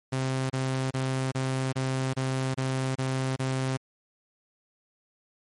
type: tone bursts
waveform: sawtooth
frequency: 131.6 Hz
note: C3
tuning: 10 cents sharp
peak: -22 dBFS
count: 9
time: 0.12-3.772 s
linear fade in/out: 10 ms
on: 380 ms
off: 29 ms
effects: MP3 48 kbps